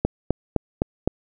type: click train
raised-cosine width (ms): 2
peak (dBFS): -5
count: 5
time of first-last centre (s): 0.05-1.076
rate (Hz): 3.9
effects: none

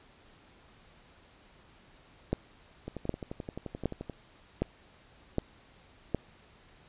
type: two click trains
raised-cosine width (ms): 2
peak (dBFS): -24 / -14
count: 15 / 6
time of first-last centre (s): 2.88-4.097 / 2.33-6.147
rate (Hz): 11.5 / 1.31
effects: pink hiss -59 dBFS RMS until 6.88 s + resampled to 8000 Hz

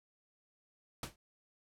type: noise with exponential decay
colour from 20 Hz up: pink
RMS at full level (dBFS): -36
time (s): 1.03-1.16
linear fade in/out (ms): 2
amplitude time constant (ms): 28
effects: low-pass 12000 Hz 12 dB/octave

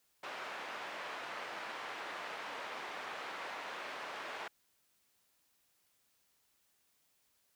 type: band-pass noise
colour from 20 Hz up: pink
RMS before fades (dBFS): -44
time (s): 0.23-4.48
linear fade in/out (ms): 5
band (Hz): 690 to 2400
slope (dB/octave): 12
effects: white hiss -75 dBFS RMS until 7.55 s

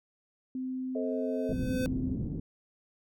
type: tone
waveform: sine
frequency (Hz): 258.1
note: C4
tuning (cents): -23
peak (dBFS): -32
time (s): 0.55-2.15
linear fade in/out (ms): 2
type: chord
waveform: sine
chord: A diminished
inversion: none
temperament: just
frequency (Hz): 440 / 528 / 633.6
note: A4 / C5 / Eb5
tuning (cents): 0 / +16 / +31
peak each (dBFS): -34 / -38 / -36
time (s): 0.95-1.53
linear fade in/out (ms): 5
type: tone with exponential growth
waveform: square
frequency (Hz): 510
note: C5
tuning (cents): -44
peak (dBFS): -31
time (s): 1.03-1.86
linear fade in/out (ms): 0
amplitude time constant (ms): 180
type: low-pass noise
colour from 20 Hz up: white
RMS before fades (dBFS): -34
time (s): 1.49-2.4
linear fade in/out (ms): 5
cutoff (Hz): 260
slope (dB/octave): 24
effects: none

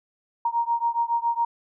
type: beating tone pair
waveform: sine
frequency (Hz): 932.3 / 939.5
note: A#5 / A#5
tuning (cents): 0 / +13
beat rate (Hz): 7.2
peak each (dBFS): -24 / -25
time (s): 0.45-1.45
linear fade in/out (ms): 5
effects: none

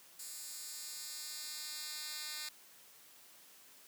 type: tone with high-pass filter sweep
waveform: 10% pulse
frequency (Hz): 303.1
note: D#4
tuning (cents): -45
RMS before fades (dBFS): -45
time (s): 0.19-2.49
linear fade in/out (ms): 5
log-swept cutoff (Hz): 7500 to 3300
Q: 1.1
effects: white hiss -60 dBFS RMS until 3.87 s + high-pass 150 Hz 12 dB/octave

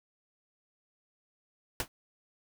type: noise with exponential decay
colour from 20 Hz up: pink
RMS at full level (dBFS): -27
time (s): 1.8-1.88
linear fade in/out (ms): 1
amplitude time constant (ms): 17
effects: none

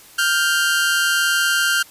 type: tone pair together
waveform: sawtooth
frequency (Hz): 1404.4 / 1565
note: F6 / G6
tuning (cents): +9 / -3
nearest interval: major second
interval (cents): 188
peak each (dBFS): -15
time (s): 0.18-1.83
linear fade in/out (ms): 10
effects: white hiss -45 dBFS RMS until 1.9 s + resampled to 32000 Hz

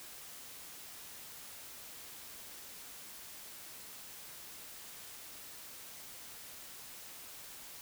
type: silence
effects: white hiss -50 dBFS RMS until 7.81 s

